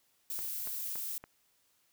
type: noise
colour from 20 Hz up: violet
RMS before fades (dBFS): -38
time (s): 0.3-1.18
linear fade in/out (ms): 2
type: click train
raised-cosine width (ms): 0.5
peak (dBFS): -31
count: 4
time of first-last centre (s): 0.39-1.24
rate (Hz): 3.53
effects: white hiss -72 dBFS RMS until 1.92 s